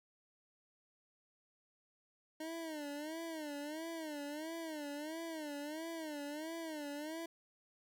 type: tone with vibrato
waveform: 25% pulse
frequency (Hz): 308.8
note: D#4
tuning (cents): -13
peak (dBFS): -38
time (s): 2.4-7.26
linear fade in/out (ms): 5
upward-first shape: sine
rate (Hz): 1.5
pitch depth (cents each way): 130
effects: none